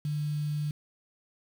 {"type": "tone with quantisation", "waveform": "sine", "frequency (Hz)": 148.9, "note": "D3", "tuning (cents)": 24, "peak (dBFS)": -28, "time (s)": [0.05, 0.71], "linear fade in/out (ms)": 2, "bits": 8, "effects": []}